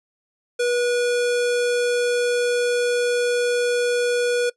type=tone; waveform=square; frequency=485.4 Hz; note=B4; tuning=30 cents flat; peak=-19 dBFS; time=0.59-4.5 s; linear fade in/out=10 ms; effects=noise-tail reverb RT60 0.1 s tail -20 dB re dry + resampled to 24000 Hz